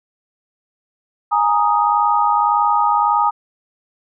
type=chord; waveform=sine; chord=Ab suspended second; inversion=none; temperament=equal; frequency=830.6 / 932.3 / 1244.5 Hz; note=Ab5 / Bb5 / Eb6; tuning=0 / 0 / 0 cents; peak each=-17 dBFS; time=1.31-3.31 s; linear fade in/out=20 ms; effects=none